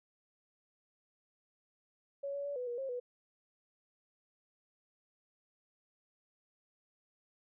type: tone with pitch steps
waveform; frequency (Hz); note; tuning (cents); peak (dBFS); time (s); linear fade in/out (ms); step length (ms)
sine; 559 / 565 / 571 / 496.9 / 479.8 / 537 / 491.5; C#5 / C#5 / D5 / B4 / A#4 / C5 / B4; +14 / +33 / -49 / +11 / +50 / +45 / -8; -36; 2.23-3; 10; 110
effects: none